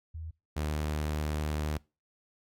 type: tone pair in turn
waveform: sine / sawtooth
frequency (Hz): 80.6 / 75.84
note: E2 / D#2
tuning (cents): -38 / -44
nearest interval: minor second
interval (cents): 106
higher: first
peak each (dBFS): -37 / -26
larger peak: second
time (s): 0.14-0.31 / 0.56-1.78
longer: second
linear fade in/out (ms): 10
effects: noise-tail reverb RT60 0.3 s tail -25 dB re dry + AAC 64 kbps